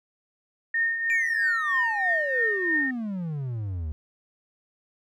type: tone with tremolo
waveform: sine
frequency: 1833 Hz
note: A#6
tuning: 30 cents flat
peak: -20 dBFS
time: 0.74-2.91 s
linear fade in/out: 5 ms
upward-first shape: triangle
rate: 3.1 Hz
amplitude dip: 60%
type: exponential sweep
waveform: triangle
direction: down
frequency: 2400 to 73.42 Hz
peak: -26 dBFS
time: 1.1-3.92 s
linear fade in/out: 0 ms
effects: none